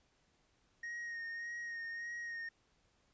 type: tone with vibrato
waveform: triangle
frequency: 1864.7 Hz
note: A#6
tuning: in tune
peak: -39 dBFS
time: 0.83-2.49 s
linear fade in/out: 5 ms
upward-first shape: sine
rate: 1.7 Hz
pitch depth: 25 cents each way
effects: pink hiss -74 dBFS RMS until 3.13 s + resampled to 16000 Hz